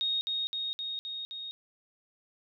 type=tone with echo; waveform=sine; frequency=3729 Hz; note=A#7; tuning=in tune; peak=-27 dBFS; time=0.01-0.21 s; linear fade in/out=0 ms; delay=260 ms; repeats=5; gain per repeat=-2 dB; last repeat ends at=1.51 s; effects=none